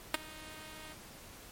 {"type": "tone with ADSR envelope", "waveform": "5% pulse", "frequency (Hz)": 311.1, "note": "D#4", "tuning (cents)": 0, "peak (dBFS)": -13, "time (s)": [0.14, 0.95], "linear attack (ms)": 3, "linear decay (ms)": 15, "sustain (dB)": -24, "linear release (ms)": 33, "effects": ["pink hiss -52 dBFS RMS until 1.51 s", "MP3 64 kbps"]}